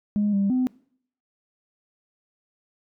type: tone with pitch steps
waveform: sine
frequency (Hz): 207.2 / 198.3 / 254.6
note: G#3 / G3 / C4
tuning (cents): -4 / +20 / -47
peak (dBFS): -18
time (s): 0.16-0.67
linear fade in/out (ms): 0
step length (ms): 170
effects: noise-tail reverb RT60 0.6 s tail -23 dB re dry + tanh soft clip ceiling -16 dBFS